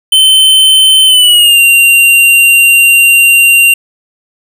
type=tone with pitch glide; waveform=square; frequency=3074 to 2770 Hz; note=G7 to F7; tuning=-35 to -15 cents; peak=-3 dBFS; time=0.12-3.74 s; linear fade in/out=5 ms; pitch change=-180 cents; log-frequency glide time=1.06-1.6 s; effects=none